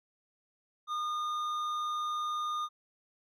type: tone with hard clipping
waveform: sine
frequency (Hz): 1219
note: D#6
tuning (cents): -36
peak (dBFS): -33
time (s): 0.87-2.69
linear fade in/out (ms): 50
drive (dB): 7
effects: none